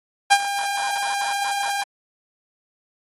sawtooth tone with ADSR envelope, 802 Hz, G5, 39 cents sharp, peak -5 dBFS, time 0.3-1.84 s, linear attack 23 ms, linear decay 53 ms, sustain -14 dB, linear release 12 ms, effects AAC 32 kbps

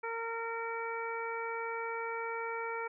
harmonic tone, 458.7 Hz, A#4, 28 cents flat, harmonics 1 / 2 / 3 / 4 / 5, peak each -39 / -40 / -41 / -47 / -43 dBFS, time 0.03-2.88 s, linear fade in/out 10 ms, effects none

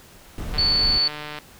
brown noise, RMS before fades -28 dBFS, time 0.38-0.98 s, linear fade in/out 2 ms
click train, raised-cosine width 0.3 ms, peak -17 dBFS, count 128, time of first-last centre 0.54-1.387 s, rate 150 Hz
sine tone, 4473 Hz, C#8, 15 cents sharp, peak -17 dBFS, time 0.58-1.08 s, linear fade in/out 5 ms
effects pink hiss -48 dBFS RMS until 1.59 s

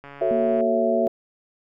click train, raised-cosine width 0.5 ms, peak -26 dBFS, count 81, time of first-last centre 0.04-0.607 s, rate 141 Hz
sine chord, F# minor seventh, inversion none, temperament just, 370 / 444 / 555 / 666 Hz, F#4 / A4 / C#5 / E5, 0 / +16 / +2 / +18 cents, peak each -26 / -27 / -26 / -21 dBFS, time 0.21-1.08 s, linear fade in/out 5 ms
sine tone with vibrato, 233.1 Hz, A#3, in tune, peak -25 dBFS, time 0.31-1.07 s, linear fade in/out 0 ms, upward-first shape square, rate 17 Hz, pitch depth 8 cents each way
effects none

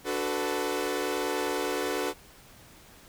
sawtooth chord, B minor seventh, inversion first, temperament equal with one note detuned, 293.7 / 370 / 440 / 501.1 Hz, D4 / F#4 / A4 / B4, 0 / 0 / 0 / +25 cents, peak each -31 / -29 / -29 / -30 dBFS, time 0.04-2.14 s, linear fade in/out 50 ms, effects pink hiss -53 dBFS RMS until 3.08 s

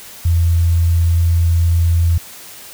sine tone, 84.4 Hz, E2, 41 cents sharp, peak -10 dBFS, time 0.25-2.18 s, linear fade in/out 5 ms, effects white hiss -36 dBFS RMS until 2.73 s

